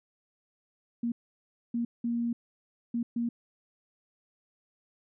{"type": "tone bursts at uneven times", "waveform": "sine", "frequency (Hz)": 235.5, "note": "A#3", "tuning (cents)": 18, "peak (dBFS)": -27, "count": 5, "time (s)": [[1.03, 1.12], [1.74, 1.85], [2.04, 2.33], [2.94, 3.03], [3.16, 3.29]], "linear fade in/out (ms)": 5, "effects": []}